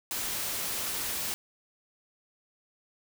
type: noise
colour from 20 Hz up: white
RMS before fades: -33 dBFS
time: 0.11-1.34 s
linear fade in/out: 0 ms
effects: none